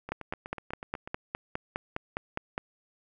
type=two click trains; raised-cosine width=0.5 ms; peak=-24 / -16 dBFS; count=9 / 13; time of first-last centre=0.09-1.075 / 0.12-2.579 s; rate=8.12 / 4.88 Hz; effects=none